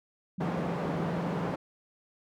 sine tone with vibrato, 170 Hz, F3, 46 cents flat, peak -32 dBFS, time 0.38-1.52 s, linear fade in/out 5 ms, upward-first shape square, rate 20 Hz, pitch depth 150 cents each way
white band-pass noise, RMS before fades -34 dBFS, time 0.4-1.56 s, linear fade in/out 10 ms, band 120 to 680 Hz, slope 12 dB/octave
effects none

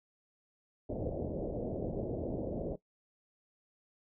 white low-pass noise, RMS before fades -37 dBFS, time 0.89-2.76 s, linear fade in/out 10 ms, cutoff 610 Hz, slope 48 dB/octave, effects noise-tail reverb RT60 0.1 s tail -18 dB re dry

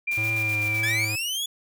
sine tone with pitch glide, 2383 to 2321 Hz, D7 to D7, +25 to -21 cents, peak -23 dBFS, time 0.07-1.06 s, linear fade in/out 10 ms, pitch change -46 cents, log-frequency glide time 0.62-0.8 s
white noise with tremolo, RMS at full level -40 dBFS, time 0.11-0.92 s, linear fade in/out 5 ms, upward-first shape square, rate 7.9 Hz, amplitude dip 55%
square tone with vibrato, 108.8 Hz, A2, 19 cents flat, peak -30 dBFS, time 0.17-1.16 s, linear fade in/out 10 ms, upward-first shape triangle, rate 1.7 Hz, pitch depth 49 cents each way
sawtooth linear sweep, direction up, 1639 to 3440 Hz, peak -23 dBFS, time 0.83-1.46 s, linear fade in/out 5 ms
effects none

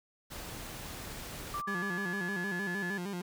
pink noise, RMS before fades -43 dBFS, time 0.3-1.62 s, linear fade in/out 20 ms
sine tone with exponential decay, 1174.7 Hz, D6, in tune, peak -33 dBFS, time 1.54-3.06 s, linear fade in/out 2 ms, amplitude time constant 330 ms
sine tone with pitch glide, 1700 to 1715.8 Hz, G#6 to A6, +40 to -44 cents, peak -35 dBFS, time 1.67-2.98 s, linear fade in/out 10 ms, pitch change +16 cents, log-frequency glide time 2.42-2.75 s
30% pulse tone with vibrato, 188.3 Hz, F#3, 31 cents sharp, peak -33 dBFS, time 1.67-3.22 s, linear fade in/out 10 ms, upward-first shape square, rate 6.5 Hz, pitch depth 110 cents each way
effects none

